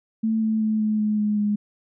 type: tone with pitch steps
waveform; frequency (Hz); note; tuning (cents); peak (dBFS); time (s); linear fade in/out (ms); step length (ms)
sine; 221.7 / 219.3 / 216.9 / 214.5 / 212.2 / 209.9 / 207.6; A3 / A3 / A3 / A3 / G#3 / G#3 / G#3; +13 / -6 / -25 / -44 / +38 / +19 / 0; -19; 0.23-1.56; 10; 190
effects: none